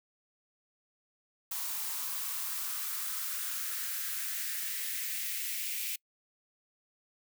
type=noise with high-pass filter sweep; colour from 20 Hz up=blue; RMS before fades=-36 dBFS; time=1.51-5.96 s; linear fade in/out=5 ms; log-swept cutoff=870 to 2400 Hz; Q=2.9; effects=noise-tail reverb RT60 0.1 s tail -26 dB re dry